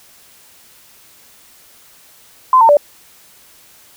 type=tone with pitch steps; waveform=sine; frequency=1029 / 907 / 583 Hz; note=C6 / A#5 / D5; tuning=-29 / -48 / -13 cents; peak=-5 dBFS; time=2.53-2.77 s; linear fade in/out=2 ms; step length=80 ms; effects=white hiss -46 dBFS RMS until 3.96 s